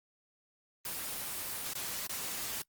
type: noise with dropouts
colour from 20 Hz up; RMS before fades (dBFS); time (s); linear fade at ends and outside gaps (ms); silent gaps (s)
white; -38; 0.85-2.62; 2; 1.735-1.752 / 2.071-2.094
effects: noise-tail reverb RT60 0.1 s tail -24 dB re dry + Opus 24 kbps